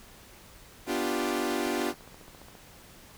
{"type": "chord", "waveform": "sawtooth", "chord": "G dominant seventh", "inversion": "first", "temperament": "equal", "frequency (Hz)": [246.9, 293.7, 349.2, 392], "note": ["B3", "D4", "F4", "G4"], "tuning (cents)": [0, 0, 0, 0], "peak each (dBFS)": [-30, -29, -28, -30], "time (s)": [0.86, 1.94], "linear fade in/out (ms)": 50}
{"type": "click train", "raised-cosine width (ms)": 1, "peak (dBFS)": -35, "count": 15, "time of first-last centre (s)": [1.6, 2.552], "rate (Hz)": 14.7}
{"effects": ["pink hiss -52 dBFS RMS until 3.17 s"]}